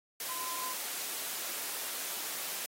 sine tone in noise, 1024 Hz, C6, 38 cents flat, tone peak -40 dBFS, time 0.29-0.73 s, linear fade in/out 2 ms, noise white, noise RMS -38 dBFS, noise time 0.2-2.66 s, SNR -5 dB, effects high-pass 300 Hz 12 dB/octave + AAC 48 kbps

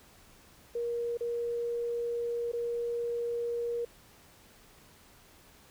sine tone with dropouts, 472.7 Hz, A#4, 24 cents sharp, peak -30 dBFS, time 0.75-3.85 s, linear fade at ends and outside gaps 5 ms, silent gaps 1.173-1.207 / 2.518-2.533 s, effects pink hiss -58 dBFS RMS until 5.7 s

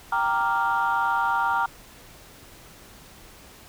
sine chord, G minor seventh, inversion none, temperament equal, 784 / 932.3 / 1174.7 / 1396.9 Hz, G5 / Bb5 / D6 / F6, 0 / 0 / 0 / 0 cents, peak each -27 / -23 / -28 / -25 dBFS, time 0.12-1.66 s, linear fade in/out 5 ms, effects tanh soft clip ceiling -14 dBFS + pink hiss -48 dBFS RMS until 3.68 s

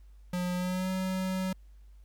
square tone with pitch glide, 179.3 to 187.24 Hz, F3 to F#3, +46 to +21 cents, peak -30 dBFS, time 0.33-1.53 s, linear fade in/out 5 ms, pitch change +75 cents, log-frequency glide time 0.55-0.9 s, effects added 50 Hz sine -50 dBFS peak until 2.04 s + pink hiss -73 dBFS RMS until 2.04 s

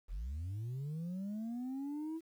sine linear sweep, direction up, 37.77 to 330 Hz, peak -35 dBFS, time 0.08-2.21 s, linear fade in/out 50 ms, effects tanh soft clip ceiling -37 dBFS + 11-bit

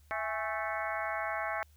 harmonic tone with a mistuned harmonic, 219.7 Hz, A3, 2 cents flat, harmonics 3 / 4 / 5 / 6 / 7 / 8 / 9 / 10, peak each -38 / -39 / -40 / -41 / -41 / -42 / -43 / -43 dBFS, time 0.11-1.63 s, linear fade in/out 0 ms, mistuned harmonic 4, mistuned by -100 cents, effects added 74 Hz sine -58 dBFS peak until 1.76 s + white hiss -69 dBFS RMS until 1.76 s

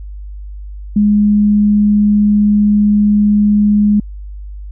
sine tone, 207.7 Hz, G#3, in tune, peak -7 dBFS, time 0.96-4 s, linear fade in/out 5 ms, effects added 50 Hz sine -25 dBFS peak until 4.71 s

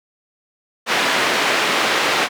white band-pass noise, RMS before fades -18 dBFS, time 0.86-2.29 s, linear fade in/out 50 ms, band 280 to 2600 Hz, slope 12 dB/octave, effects none

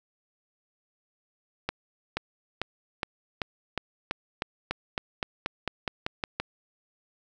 accelerating click train, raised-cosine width 0.3 ms, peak -12 dBFS, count 17, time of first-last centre 1.69-6.4 s, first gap 480 ms, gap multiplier 0.93, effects none

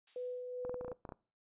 violet noise with exponential decay, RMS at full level -46 dBFS, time 0.07-0.76 s, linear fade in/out 5 ms, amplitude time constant 150 ms
sine tone with tremolo, 497.6 Hz, B4, 13 cents sharp, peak -37 dBFS, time 0.16-0.93 s, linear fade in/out 2 ms, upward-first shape sine, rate 2.5 Hz, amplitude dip 35%
clicks, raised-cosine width 1 ms, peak -31 dBFS, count 10, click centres 0.65 / 0.695 / 0.743 / 0.811 / 0.847 / 0.881 / 0.917 / 1.052 / 1.091 / 1.122 s
effects noise-tail reverb RT60 0.4 s tail -23 dB re dry + resampled to 8000 Hz

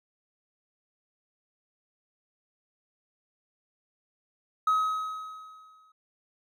triangle tone with exponential decay, 1272 Hz, D#6, 38 cents sharp, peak -17 dBFS, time 4.67-5.92 s, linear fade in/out 5 ms, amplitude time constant 270 ms, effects tanh soft clip ceiling -16 dBFS

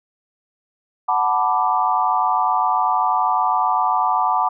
sine chord, B minor seventh, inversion second, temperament equal, 740 / 880 / 987.8 / 1174.7 Hz, F#5 / A5 / B5 / D6, 0 / 0 / 0 / 0 cents, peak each -21 dBFS, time 1.08-4.49 s, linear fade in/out 10 ms, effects none

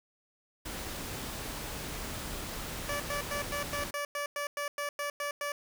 pink noise, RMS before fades -39 dBFS, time 0.65-3.91 s, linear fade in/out 10 ms
15% pulse tone bursts, 578 Hz, D5, 28 cents flat, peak -26 dBFS, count 13, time 2.89-5.52 s, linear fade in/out 2 ms, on 110 ms, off 100 ms
effects none

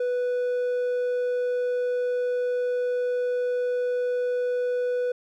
sine tone with hard clipping, 493.9 Hz, B4, in tune, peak -24 dBFS, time 0-5.12 s, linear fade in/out 5 ms, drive 3 dB, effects none

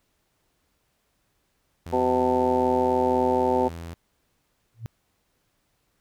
sawtooth tone with pitch glide, 85.2 to 83.88 Hz, F2 to E2, -42 to +31 cents, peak -31 dBFS, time 1.86-3.94 s, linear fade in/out 0 ms, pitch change -27 cents, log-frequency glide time 2.19-2.74 s
harmonic tone, 126.8 Hz, B2, 46 cents sharp, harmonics 2 / 3 / 4 / 5 / 6 / 7, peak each -27 / -25 / -25 / -31 / -30 / -25 dBFS, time 1.92-3.69 s, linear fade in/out 20 ms
sine tone with exponential growth, 114.2 Hz, A#2, 35 cents flat, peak -26 dBFS, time 4.74-4.86 s, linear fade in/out 0 ms, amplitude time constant 26 ms
effects pink hiss -71 dBFS RMS until 6 s

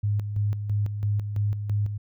sine tone with tremolo, 103.4 Hz, G#2, 7 cents flat, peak -21 dBFS, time 0.03-1.98 s, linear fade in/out 10 ms, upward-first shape square, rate 3 Hz, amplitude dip 55%, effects none

